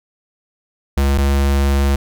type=tone pair in turn; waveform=square; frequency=69.2 / 69.45 Hz; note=C#2 / C#2; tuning=-2 / +4 cents; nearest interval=unison; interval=6 cents; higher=second; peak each=-13 / -13 dBFS; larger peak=neither; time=0.97-1.18 / 1.18-1.96 s; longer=second; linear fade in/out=5 ms; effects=none